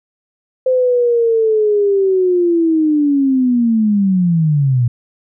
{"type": "linear sweep", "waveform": "sine", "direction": "down", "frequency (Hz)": [518, 116.54], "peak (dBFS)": -10, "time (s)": [0.66, 4.88], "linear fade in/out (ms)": 5, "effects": []}